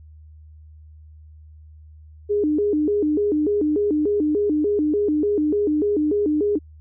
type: tone with vibrato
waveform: sine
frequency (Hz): 353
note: F4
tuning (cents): +19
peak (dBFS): -17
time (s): 2.29-6.59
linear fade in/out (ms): 20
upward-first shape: square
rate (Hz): 3.4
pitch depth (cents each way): 270
effects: added 77 Hz sine -42 dBFS peak until 6.8 s